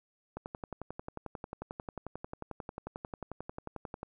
click train, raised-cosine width 1 ms, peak -25 dBFS, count 42, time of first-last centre 0.37-4.031 s, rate 11.2 Hz, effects none

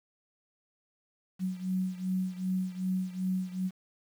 sine beating tone pair, 185 / 187.6 Hz, F#3 / F#3, 0 / +24 cents, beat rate 2.6 Hz, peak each -31 / -34 dBFS, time 1.39-3.71 s, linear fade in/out 50 ms, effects 9-bit

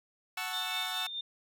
15% pulse chord, F# minor seventh, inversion none, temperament equal, 740 / 880 / 1108.7 / 1318.5 Hz, F#5 / A5 / C#6 / E6, 0 / 0 / 0 / 0 cents, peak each -32 / -35 / -36 / -35 dBFS, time 0.37-1.07 s, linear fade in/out 5 ms
sine tone with tremolo, 3615 Hz, A7, 46 cents sharp, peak -33 dBFS, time 0.53-1.21 s, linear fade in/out 5 ms, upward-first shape sine, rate 4.8 Hz, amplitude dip 50%
effects none

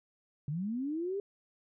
sine linear sweep, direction up, 136.4 to 409.4 Hz, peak -32 dBFS, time 0.48-1.2 s, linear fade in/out 2 ms, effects none

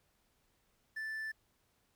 triangle tone with quantisation, 1760 Hz, A6, in tune, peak -36 dBFS, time 0.96-1.32 s, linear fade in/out 10 ms, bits 11, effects pink hiss -75 dBFS RMS until 1.95 s

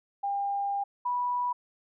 sine tone pair in turn, 801 / 981 Hz, G5 / B5, +37 / -12 cents, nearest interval major third, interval 351 cents, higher second, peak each -27 / -26 dBFS, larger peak second, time 0.23-0.84 / 1.05-1.53 s, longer first, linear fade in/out 10 ms, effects none

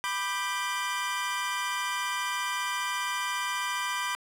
25% pulse chord, G major, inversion first, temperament equal with one note detuned, 987.8 / 1188.3 / 1568 Hz, B5 / D6 / G6, 0 / +20 / 0 cents, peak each -28 / -30 / -31 dBFS, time 0.04-4.15 s, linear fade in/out 0 ms, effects low-pass 12000 Hz 12 dB/octave + 9-bit

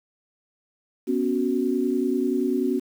sine chord, B suspended second, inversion none, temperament equal, 246.9 / 277.2 / 370 Hz, B3 / C#4 / F#4, 0 / 0 / 0 cents, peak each -25 dBFS, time 1.07-2.8 s, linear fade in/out 20 ms, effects 8-bit

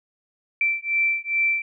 sine beating tone pair, 2338 / 2340.4 Hz, D7 / D7, -8 / -7 cents, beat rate 2.4 Hz, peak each -23 dBFS, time 0.61-1.62 s, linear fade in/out 2 ms, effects none

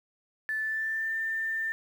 sine tone with pitch glide, 1750 to 1790.9 Hz, A6 to A6, -10 to +30 cents, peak -28 dBFS, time 0.49-1.72 s, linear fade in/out 0 ms, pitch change +40 cents, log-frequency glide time 0.6-1.13 s, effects 9-bit

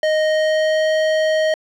square tone with pitch glide, 621 to 626.8 Hz, D#5 to D#5, -3 to +13 cents, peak -15 dBFS, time 0.03-1.54 s, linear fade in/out 2 ms, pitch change +16 cents, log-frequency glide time 0.19-0.92 s, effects low-pass 4000 Hz 12 dB/octave + 8-bit

